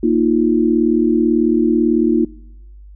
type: chord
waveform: sine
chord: Bb suspended fourth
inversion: none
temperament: equal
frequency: 233.1 / 311.1 / 349.2 Hz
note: Bb3 / Eb4 / F4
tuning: 0 / 0 / 0 cents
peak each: -16 dBFS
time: 0.03-2.25 s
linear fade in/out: 5 ms
effects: noise-tail reverb RT60 1.0 s tail -24 dB re dry + added 50 Hz sine -36 dBFS peak until 2.95 s